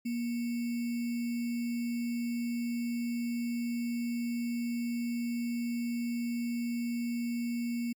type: tone with sample-and-hold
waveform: sine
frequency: 237 Hz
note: A#3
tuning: 29 cents sharp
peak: -30 dBFS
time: 0.05-7.93 s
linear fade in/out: 10 ms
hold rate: 2450 Hz
effects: MP3 96 kbps